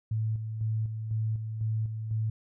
sine tone with tremolo, 110 Hz, A2, in tune, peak -26 dBFS, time 0.11-2.3 s, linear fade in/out 5 ms, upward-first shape square, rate 2 Hz, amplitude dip 50%, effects none

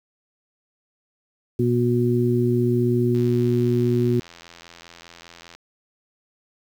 harmonic tone, 121 Hz, B2, 35 cents flat, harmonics 1 / 2 / 3, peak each -21 / -22 / -21 dBFS, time 1.59-4.2 s, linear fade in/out 5 ms
click train, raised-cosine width 0.2 ms, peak -25 dBFS, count 205, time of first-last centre 3.15-5.55 s, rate 85 Hz
effects 8-bit

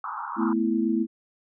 pink band-pass noise, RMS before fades -33 dBFS, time 0.04-0.53 s, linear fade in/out 2 ms, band 840 to 1400 Hz, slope 96 dB/octave
sine chord, A suspended second, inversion none, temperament just, 220 / 247.5 / 330 Hz, A3 / B3 / E4, 0 / +4 / +2 cents, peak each -25 / -27 / -25 dBFS, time 0.36-1.07 s, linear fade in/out 50 ms
effects none

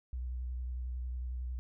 sine tone with vibrato, 62.1 Hz, B1, 10 cents sharp, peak -35 dBFS, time 0.13-1.59 s, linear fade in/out 0 ms, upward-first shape sine, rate 11 Hz, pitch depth 32 cents each way, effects none

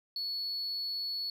sine tone, 4404 Hz, C#8, 12 cents flat, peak -31 dBFS, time 0.16-1.3 s, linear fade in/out 2 ms, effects tanh soft clip ceiling -31 dBFS

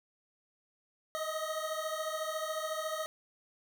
25% pulse beating tone pair, 622.3 / 636.3 Hz, D#5 / D#5, 0 / +39 cents, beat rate 14 Hz, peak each -33 / -34 dBFS, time 1.15-3.06 s, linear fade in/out 0 ms, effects none

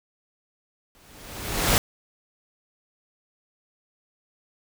pink noise with exponential growth, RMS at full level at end -17 dBFS, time 0.95-1.78 s, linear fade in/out 0 ms, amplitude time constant 180 ms, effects none

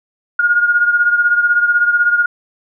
sine beating tone pair, 1427 / 1443 Hz, F6 / F#6, +37 / -44 cents, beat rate 16 Hz, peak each -11 / -17 dBFS, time 0.39-2.26 s, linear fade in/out 5 ms, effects none

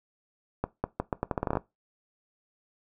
accelerating click train, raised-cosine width 1 ms, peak -13 dBFS, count 13, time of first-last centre 0.64-1.571 s, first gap 200 ms, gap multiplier 0.8, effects noise-tail reverb RT60 0.2 s tail -19 dB re dry

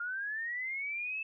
sine linear sweep, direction up, 1396.9 to 2637 Hz, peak -34 dBFS, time 0-1.23 s, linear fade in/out 5 ms, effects none

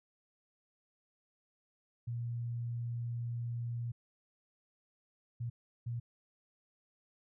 sine tone bursts at uneven times, 118.5 Hz, A#2, 29 cents sharp, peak -35 dBFS, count 3, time 2.07-3.92 / 5.4-5.5 / 5.86-6 s, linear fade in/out 10 ms, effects none

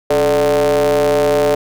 square ring-modulated tone, 77.78 Hz, D#2, in tune, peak -9 dBFS, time 0.1-1.55 s, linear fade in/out 5 ms, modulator 512 Hz, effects none

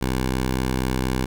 10% pulse tone, 64.2 Hz, C2, 32 cents flat, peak -13 dBFS, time 0.01-1.26 s, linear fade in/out 10 ms, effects none

